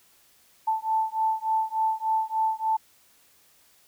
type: beating tone pair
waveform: sine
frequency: 880 / 883.4 Hz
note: A5 / A5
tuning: 0 / +7 cents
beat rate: 3.4 Hz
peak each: -26 dBFS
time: 0.67-2.77 s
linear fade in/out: 10 ms
effects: white hiss -60 dBFS RMS until 3.87 s